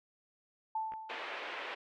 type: tone with exponential decay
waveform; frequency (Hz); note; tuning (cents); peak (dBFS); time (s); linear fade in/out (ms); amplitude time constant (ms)
sine; 880; A5; 0; -31; 0.75-1.63; 5; 190
type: clicks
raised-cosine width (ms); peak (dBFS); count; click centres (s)
0.5; -36; 2; 0.921 / 0.937
type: band-pass noise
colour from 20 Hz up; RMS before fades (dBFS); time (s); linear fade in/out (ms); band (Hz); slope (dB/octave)
white; -42; 1.09-1.75; 10; 360 to 2700; 24
effects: none